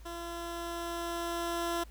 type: tone with level ramp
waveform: 15% pulse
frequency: 340.8 Hz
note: F4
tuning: 42 cents flat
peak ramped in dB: -33 to -24 dBFS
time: 0.05-1.84 s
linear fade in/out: 10 ms
effects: added 54 Hz sine -48 dBFS peak until 1.9 s + pink hiss -61 dBFS RMS until 1.9 s